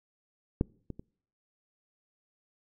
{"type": "clicks", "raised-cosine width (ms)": 3, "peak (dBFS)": [-12, -25, -30], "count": 3, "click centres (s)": [0.611, 0.903, 0.995], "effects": ["noise-tail reverb RT60 0.6 s tail -26 dB re dry"]}